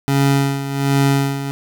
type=tone with tremolo; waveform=25% pulse; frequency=138.59 Hz; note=C#3; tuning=in tune; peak=-8 dBFS; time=0.08-1.51 s; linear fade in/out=0 ms; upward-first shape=sine; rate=1.3 Hz; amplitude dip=70%; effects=none